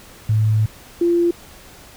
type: tone pair in turn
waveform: sine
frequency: 108.4 / 344.1 Hz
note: A2 / F4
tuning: -25 / -26 cents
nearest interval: octave + minor sixth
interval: 1999 cents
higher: second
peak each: -13 dBFS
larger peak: neither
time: 0.29-0.66 / 1.01-1.31 s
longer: first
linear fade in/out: 5 ms
effects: pink hiss -43 dBFS RMS until 1.96 s